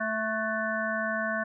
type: harmonic tone with a mistuned harmonic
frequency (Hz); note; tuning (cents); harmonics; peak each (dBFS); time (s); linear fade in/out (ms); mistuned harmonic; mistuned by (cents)
220; A3; 0; 1 / 3 / 5 / 7 / 8; -35 / -32 / -36 / -32 / -34; 0-1.44; 10; 7; -48
effects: none